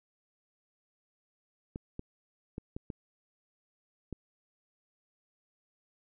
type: clicks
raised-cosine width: 3 ms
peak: -25 dBFS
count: 6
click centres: 1.759 / 1.994 / 2.581 / 2.765 / 2.902 / 4.127 s
effects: none